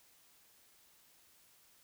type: silence
effects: white hiss -66 dBFS RMS until 1.83 s